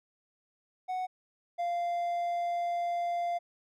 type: tone pair in turn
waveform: triangle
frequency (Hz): 740 / 694.4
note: F#5 / F5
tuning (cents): 0 / -10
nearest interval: minor second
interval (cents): 110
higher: first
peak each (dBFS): -29 / -27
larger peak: second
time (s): 0.88-1.07 / 1.58-3.39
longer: second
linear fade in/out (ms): 20
effects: none